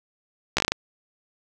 slowing click train, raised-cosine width 0.2 ms, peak -3 dBFS, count 7, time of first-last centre 0.57-0.72 s, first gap 14 ms, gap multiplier 1.23, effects none

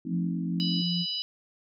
sine chord, F dominant seventh, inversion none, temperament equal with one note detuned, 174.61 / 220 / 261.6 / 312.2 Hz, F3 / A3 / C4 / Eb4, 0 / 0 / 0 / +6 cents, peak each -38 / -37 / -35 / -38 dBFS, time 0.05-0.82 s, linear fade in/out 5 ms
sine tone with pitch glide, 173 to 174.61 Hz, F3 to F3, -16 to 0 cents, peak -27 dBFS, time 0.09-1.06 s, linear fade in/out 50 ms, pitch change +16 cents, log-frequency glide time 0.54-0.62 s
harmonic tone, 987.8 Hz, B5, in tune, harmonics 3 / 4 / 5, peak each -33 / -35 / -33 dBFS, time 0.6-1.22 s, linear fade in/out 0 ms
effects none

